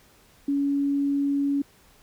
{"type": "tone", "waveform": "sine", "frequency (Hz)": 281.5, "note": "C#4", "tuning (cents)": 27, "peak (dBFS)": -21, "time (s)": [0.48, 1.62], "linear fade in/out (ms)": 5, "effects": ["pink hiss -57 dBFS RMS until 2.02 s"]}